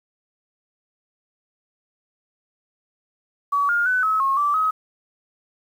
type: tone with pitch steps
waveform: sine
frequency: 1136 / 1415 / 1500 / 1287 / 1085 / 1164 / 1272 Hz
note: C#6 / F6 / F#6 / E6 / C#6 / D6 / D#6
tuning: +42 / +22 / +23 / -42 / -37 / -16 / +38 cents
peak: -17 dBFS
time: 3.52-4.71 s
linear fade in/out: 10 ms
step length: 170 ms
effects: 8-bit